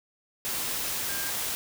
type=tone in noise; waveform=sine; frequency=1600 Hz; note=G6; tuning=35 cents sharp; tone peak=-38 dBFS; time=1.09-1.3 s; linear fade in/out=0 ms; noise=white; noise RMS=-31 dBFS; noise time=0.45-1.55 s; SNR=-10 dB; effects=none